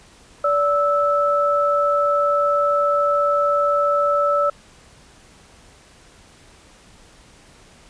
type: tone pair together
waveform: sine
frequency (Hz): 578 / 1313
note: D5 / E6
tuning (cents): -28 / -7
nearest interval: octave + major second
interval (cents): 1421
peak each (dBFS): -18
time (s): 0.44-4.5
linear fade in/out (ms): 5
effects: pink hiss -49 dBFS RMS until 7.89 s + resampled to 22050 Hz